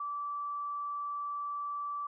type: tone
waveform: sine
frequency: 1160 Hz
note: D6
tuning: 22 cents flat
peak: -34 dBFS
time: 0-2.07 s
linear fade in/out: 5 ms
effects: none